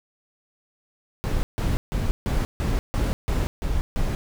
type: noise bursts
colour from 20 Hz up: brown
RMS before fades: -23 dBFS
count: 9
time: 1.24-4.15 s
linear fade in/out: 0 ms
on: 190 ms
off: 150 ms
effects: none